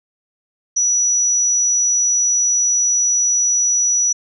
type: tone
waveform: sine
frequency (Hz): 5880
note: F#8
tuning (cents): -12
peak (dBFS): -13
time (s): 0.76-4.13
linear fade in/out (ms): 10
effects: none